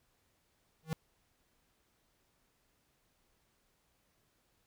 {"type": "tone with exponential growth", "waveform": "square", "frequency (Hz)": 159.1, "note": "D#3", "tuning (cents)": 39, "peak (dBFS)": -30, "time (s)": [0.83, 0.93], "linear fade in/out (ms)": 0, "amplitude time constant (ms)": 20, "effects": ["pink hiss -75 dBFS RMS until 4.66 s"]}